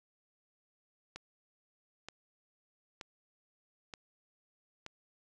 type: click train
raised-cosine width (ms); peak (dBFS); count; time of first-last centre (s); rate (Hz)
0.2; -26; 5; 1.16-4.864; 1.08
effects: resampled to 24000 Hz